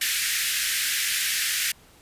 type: high-pass noise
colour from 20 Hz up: pink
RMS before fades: -25 dBFS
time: 0.01-1.72 s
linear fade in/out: 5 ms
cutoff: 1600 Hz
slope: 48 dB/octave
effects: pink hiss -54 dBFS RMS until 2.01 s + resampled to 32000 Hz